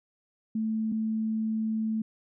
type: tone pair in turn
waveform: sine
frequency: 220 / 220 Hz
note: A3 / A3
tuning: 0 / 0 cents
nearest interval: unison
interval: 0 cents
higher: neither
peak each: -26 / -26 dBFS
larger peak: neither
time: 0.55-0.92 / 0.92-2.02 s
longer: second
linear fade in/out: 5 ms
effects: none